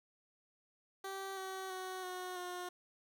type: tone with pitch steps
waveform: 15% pulse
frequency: 387.7 / 380.2 / 372.8 / 365.5 / 358.4 Hz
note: G4 / F#4 / F#4 / F#4 / F4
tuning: -19 / +47 / +13 / -21 / +45 cents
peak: -35 dBFS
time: 1.04-2.69 s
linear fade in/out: 5 ms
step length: 330 ms
effects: none